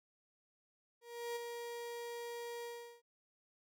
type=tone with ADSR envelope; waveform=35% pulse; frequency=472.7 Hz; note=A#4; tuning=24 cents sharp; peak=-36 dBFS; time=1.01-3.02 s; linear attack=350 ms; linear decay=15 ms; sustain=-5 dB; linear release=380 ms; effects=none